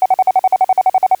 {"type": "tone bursts", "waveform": "sine", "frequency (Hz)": 751, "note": "F#5", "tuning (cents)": 26, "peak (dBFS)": -5, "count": 14, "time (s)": [0.02, 1.149], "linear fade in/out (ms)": 2, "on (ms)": 37, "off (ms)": 47, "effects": ["tanh soft clip ceiling -3 dBFS", "white hiss -47 dBFS RMS until 1.2 s"]}